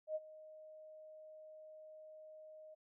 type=tone with ADSR envelope; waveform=sine; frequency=622.3 Hz; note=D#5; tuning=in tune; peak=-35 dBFS; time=0.07-2.75 s; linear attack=84 ms; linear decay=35 ms; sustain=-18 dB; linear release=15 ms; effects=none